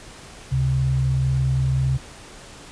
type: tone pair together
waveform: sine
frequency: 70 / 131.92 Hz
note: C#2 / C3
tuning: +18 / +15 cents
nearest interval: major seventh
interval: 1097 cents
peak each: -25 / -18 dBFS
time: 0.51-1.98 s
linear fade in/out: 20 ms
effects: pink hiss -42 dBFS RMS until 2.71 s + resampled to 22050 Hz